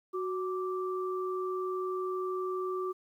sine tone pair together, 370.3 / 1171.2 Hz, F#4 / D6, +1 / -5 cents, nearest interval octave + minor sixth, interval 1994 cents, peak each -32 / -37 dBFS, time 0.13-2.93 s, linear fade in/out 20 ms, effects 11-bit

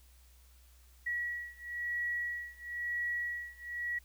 sine beating tone pair, 1924 / 1925 Hz, B6 / B6, -46 / -45 cents, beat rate 1 Hz, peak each -38 / -37 dBFS, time 1.06-3.99 s, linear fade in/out 10 ms, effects added 62 Hz sine -58 dBFS peak until 4.04 s + white hiss -66 dBFS RMS until 4.04 s

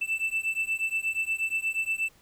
triangle beating tone pair, 2649 / 2657.4 Hz, E7 / E7, +8 / +13 cents, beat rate 8.4 Hz, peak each -28 dBFS, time 0.01-2.09 s, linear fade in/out 10 ms, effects pink hiss -60 dBFS RMS until 2.21 s

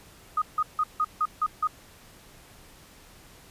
sine tone bursts, 1244.5 Hz, D#6, in tune, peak -21 dBFS, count 7, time 0.37-1.673 s, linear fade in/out 5 ms, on 49 ms, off 160 ms, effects pink hiss -52 dBFS RMS until 3.5 s + resampled to 32000 Hz

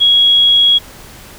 sine tone, 3319 Hz, G#7, 2 cents flat, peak -6 dBFS, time 0-0.79 s, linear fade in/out 20 ms, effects pink hiss -36 dBFS RMS until 1.38 s

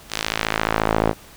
sawtooth tone with band-pass filter sweep, 54.3 Hz, A1, 22 cents flat, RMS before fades -22 dBFS, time 0.09-1.14 s, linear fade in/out 50 ms, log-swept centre 4900 to 540 Hz, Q 0.83, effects pink hiss -45 dBFS RMS until 1.36 s

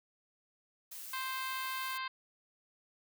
blue noise, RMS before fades -46 dBFS, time 0.91-1.98 s, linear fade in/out 10 ms
harmonic tone, 523.3 Hz, C5, in tune, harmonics 2 / 3 / 4 / 5 / 6 / 7 / 8 / 9, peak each -39 / -43 / -45 / -47 / -49 / -50 / -51 / -52 dBFS, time 1.13-2.08 s, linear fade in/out 5 ms
effects none

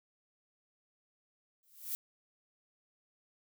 violet noise with exponential growth, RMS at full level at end -34 dBFS, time 1.63-1.95 s, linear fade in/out 0 ms, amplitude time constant 68 ms, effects none

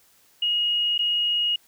sine tone with dropouts, 2879 Hz, F#7, 48 cents flat, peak -20 dBFS, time 0.42-1.56 s, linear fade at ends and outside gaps 5 ms, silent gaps 0.98-0.99 s, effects white hiss -59 dBFS RMS until 1.67 s

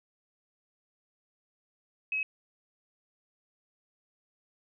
sine tone, 2559 Hz, D#7, 48 cents sharp, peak -28 dBFS, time 2.12-2.23 s, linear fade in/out 2 ms, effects none

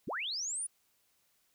sine linear sweep, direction up, 67.7 to 9956 Hz, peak -34 dBFS, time 0.07-0.67 s, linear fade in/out 10 ms, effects white hiss -73 dBFS RMS until 1.54 s

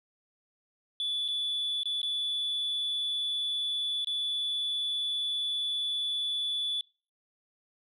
sine tone with dropouts, 3455 Hz, A7, 32 cents flat, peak -27 dBFS, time 1-6.81 s, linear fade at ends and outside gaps 1 ms, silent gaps 1.28-1.285 / 1.833-1.856 / 2.017-2.03 / 4.046-4.071 s, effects noise-tail reverb RT60 0.4 s tail -26 dB re dry + tanh soft clip ceiling -26 dBFS

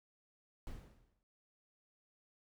brown noise with exponential decay, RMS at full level -44 dBFS, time 0.67-1.23 s, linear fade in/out 0 ms, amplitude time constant 120 ms, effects none

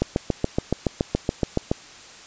click train, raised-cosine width 2 ms, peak -6 dBFS, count 13, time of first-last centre 0.02-1.715 s, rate 7.08 Hz, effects white hiss -44 dBFS RMS until 2.26 s + resampled to 16000 Hz

